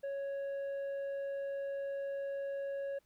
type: tone with tanh clipping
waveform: sine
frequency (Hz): 554.4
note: C#5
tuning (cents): 0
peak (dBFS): -37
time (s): 0.03-2.99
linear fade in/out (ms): 10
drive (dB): 5
effects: pink hiss -75 dBFS RMS until 3.05 s